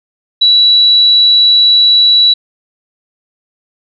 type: tone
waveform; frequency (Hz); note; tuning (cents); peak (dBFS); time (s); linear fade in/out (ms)
sine; 3928; B7; -10; -4; 0.41-2.34; 10
effects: none